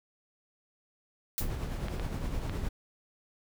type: noise with exponential decay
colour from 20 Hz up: blue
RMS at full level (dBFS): -29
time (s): 1.38-1.52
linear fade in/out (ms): 0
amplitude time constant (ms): 29
type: noise with tremolo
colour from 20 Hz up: brown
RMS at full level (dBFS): -32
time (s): 1.4-2.69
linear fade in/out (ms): 10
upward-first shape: triangle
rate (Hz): 9.7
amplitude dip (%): 45
type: clicks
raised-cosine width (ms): 0.3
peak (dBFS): -23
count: 3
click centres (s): 1.884 / 1.997 / 2.496
effects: none